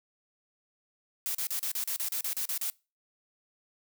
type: noise bursts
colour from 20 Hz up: blue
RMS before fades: -32 dBFS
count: 12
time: 1.26-2.7 s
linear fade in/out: 0 ms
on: 87 ms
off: 36 ms
effects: noise-tail reverb RT60 0.3 s tail -24 dB re dry